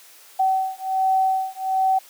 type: beating tone pair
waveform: sine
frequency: 761 / 762.3 Hz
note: F#5 / G5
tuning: +48 / -49 cents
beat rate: 1.3 Hz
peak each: -21 dBFS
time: 0.39-1.99 s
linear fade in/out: 10 ms
effects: white hiss -48 dBFS RMS until 2.09 s + high-pass 400 Hz 12 dB/octave